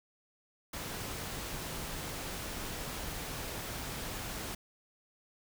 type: tone in noise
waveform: sine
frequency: 155.56 Hz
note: D#3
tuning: in tune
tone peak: -48 dBFS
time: 1.52-2.01 s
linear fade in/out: 5 ms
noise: pink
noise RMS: -40 dBFS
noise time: 0.73-4.55 s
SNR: -11 dB
effects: none